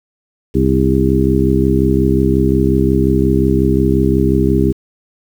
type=harmonic tone with a mistuned harmonic; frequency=65.6 Hz; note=C2; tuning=5 cents sharp; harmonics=1 / 2 / 3 / 4 / 5 / 6; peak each=-17 / -17 / -17 / -17 / -17 / -17 dBFS; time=0.54-4.73 s; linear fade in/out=20 ms; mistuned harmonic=6; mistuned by=+31 cents; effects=7-bit